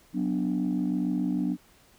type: chord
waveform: sine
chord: B minor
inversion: second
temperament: equal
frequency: 185 / 246.9 / 293.7 Hz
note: F#3 / B3 / D4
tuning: 0 / 0 / 0 cents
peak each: -28 dBFS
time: 0.13-1.57 s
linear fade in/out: 50 ms
effects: tanh soft clip ceiling -19 dBFS + pink hiss -59 dBFS RMS until 1.98 s